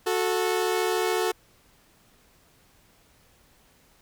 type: tone pair together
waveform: sawtooth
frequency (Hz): 366.1 / 440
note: F#4 / A4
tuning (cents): -18 / 0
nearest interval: minor third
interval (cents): 318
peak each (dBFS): -22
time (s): 0.06-1.32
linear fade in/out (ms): 10
effects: pink hiss -60 dBFS RMS until 4.01 s